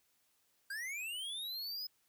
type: linear sweep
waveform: square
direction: up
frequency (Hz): 1554 to 5100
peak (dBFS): -40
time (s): 0.7-1.87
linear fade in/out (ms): 5
effects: white hiss -75 dBFS RMS until 2.08 s